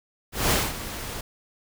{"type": "noise with ADSR envelope", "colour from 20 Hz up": "pink", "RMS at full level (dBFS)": -20, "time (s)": [0.32, 1.21], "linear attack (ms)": 190, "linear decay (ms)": 210, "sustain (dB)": -14, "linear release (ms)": 4, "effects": []}